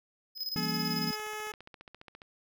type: tone with tremolo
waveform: square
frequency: 5060 Hz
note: D#8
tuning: 28 cents sharp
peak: -32 dBFS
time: 0.35-1.18 s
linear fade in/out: 50 ms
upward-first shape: square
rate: 18 Hz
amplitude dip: 65%
type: chord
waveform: sine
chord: E diminished seventh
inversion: none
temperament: equal with one note detuned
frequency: 167.11 / 196 / 233.1 / 277.2 Hz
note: E3 / G3 / Bb3 / Db4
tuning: +24 / 0 / 0 / 0 cents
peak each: -35 / -39 / -36 / -40 dBFS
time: 0.56-1.11 s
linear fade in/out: 0 ms
type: tone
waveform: 10% pulse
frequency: 426.6 Hz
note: G#4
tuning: 46 cents sharp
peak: -28 dBFS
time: 0.56-1.52 s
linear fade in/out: 5 ms
type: click train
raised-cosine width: 0.3 ms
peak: -32 dBFS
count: 17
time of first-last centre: 1.13-2.218 s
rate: 14.7 Hz
effects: none